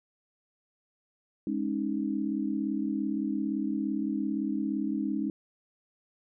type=chord; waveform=sine; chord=Ab suspended fourth; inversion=none; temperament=equal with one note detuned; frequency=207.7 / 273.5 / 311.1 Hz; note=Ab3 / Db4 / Eb4; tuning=0 / -23 / 0 cents; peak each=-32 dBFS; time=1.47-5.3 s; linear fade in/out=2 ms; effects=none